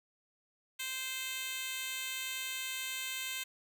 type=tone with high-pass filter; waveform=10% pulse; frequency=521 Hz; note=C5; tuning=7 cents flat; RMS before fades=-39 dBFS; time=0.79-3.44 s; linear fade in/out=10 ms; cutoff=2700 Hz; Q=0.81; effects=none